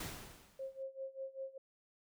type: noise with exponential decay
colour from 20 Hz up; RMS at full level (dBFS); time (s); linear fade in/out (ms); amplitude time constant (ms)
pink; -41; 0-0.83; 5; 180
type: tone with tremolo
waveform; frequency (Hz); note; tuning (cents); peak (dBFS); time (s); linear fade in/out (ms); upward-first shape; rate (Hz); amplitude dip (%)
sine; 535; C5; +38; -39; 0.59-1.58; 5; sine; 5.1; 90
effects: none